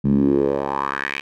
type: tone with band-pass filter sweep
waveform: 10% pulse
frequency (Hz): 69.3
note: C#2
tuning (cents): 0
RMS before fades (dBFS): -20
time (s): 0.04-1.21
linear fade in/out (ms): 10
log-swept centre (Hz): 170 to 2600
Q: 3.7
effects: none